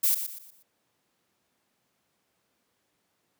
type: noise with echo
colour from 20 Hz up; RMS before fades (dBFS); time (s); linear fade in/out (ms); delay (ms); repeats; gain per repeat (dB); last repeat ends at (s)
violet; -23; 0.03-0.15; 10; 120; 4; -9; 0.63
effects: pink hiss -74 dBFS RMS until 3.39 s + high-pass 150 Hz 12 dB/octave